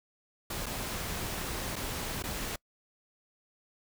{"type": "noise with dropouts", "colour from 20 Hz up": "pink", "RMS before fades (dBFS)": -36, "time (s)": [0.5, 2.56], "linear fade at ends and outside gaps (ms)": 5, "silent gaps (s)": [[0.66, 0.664], [1.758, 1.762], [2.225, 2.237]], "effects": ["noise-tail reverb RT60 0.1 s tail -26 dB re dry"]}